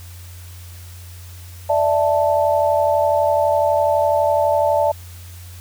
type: chord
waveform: sine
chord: D suspended second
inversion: none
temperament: equal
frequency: 587.3 / 659.3 / 880 Hz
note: D5 / E5 / A5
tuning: 0 / 0 / 0 cents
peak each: -17 / -19 / -19 dBFS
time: 1.69-4.92 s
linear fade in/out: 10 ms
effects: added 88 Hz sine -35 dBFS peak until 5.6 s + white hiss -44 dBFS RMS until 5.6 s